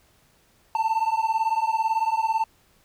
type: beating tone pair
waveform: triangle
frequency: 883 / 901 Hz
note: A5 / A5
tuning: +6 / +41 cents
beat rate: 18 Hz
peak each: -22 dBFS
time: 0.75-2.44 s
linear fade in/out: 2 ms
effects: pink hiss -61 dBFS RMS until 2.84 s